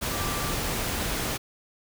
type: tone in noise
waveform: sine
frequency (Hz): 1174.7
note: D6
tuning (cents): 0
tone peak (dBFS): -36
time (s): 0.1-0.54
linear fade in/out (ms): 20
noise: pink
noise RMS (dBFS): -29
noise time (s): 0.01-1.38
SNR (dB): -10
effects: none